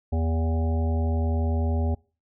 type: harmonic tone with a mistuned harmonic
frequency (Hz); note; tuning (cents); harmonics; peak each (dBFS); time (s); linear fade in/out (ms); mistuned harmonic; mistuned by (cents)
80.8; E2; -34; 1 / 3 / 5 / 7 / 9 / 10; -22 / -31 / -36 / -37 / -39 / -41; 0.12-1.95; 10; 7; +31
effects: noise-tail reverb RT60 0.4 s tail -26 dB re dry